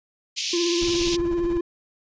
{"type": "band-pass noise", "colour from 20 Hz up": "white", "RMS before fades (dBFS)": -28, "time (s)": [0.36, 1.17], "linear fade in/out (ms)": 20, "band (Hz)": [2400, 6300], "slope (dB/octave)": 48}
{"type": "tone with vibrato", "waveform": "triangle", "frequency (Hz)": 344.1, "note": "F4", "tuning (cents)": -26, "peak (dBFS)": -19, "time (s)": [0.53, 1.61], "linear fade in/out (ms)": 5, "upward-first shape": "triangle", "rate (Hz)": 16, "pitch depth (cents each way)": 40}
{"type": "noise with tremolo", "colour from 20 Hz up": "brown", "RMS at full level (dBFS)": -31, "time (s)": [0.81, 1.58], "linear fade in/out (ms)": 10, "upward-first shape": "sine", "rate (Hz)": 16, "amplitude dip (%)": 80}
{"effects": ["resampled to 16000 Hz"]}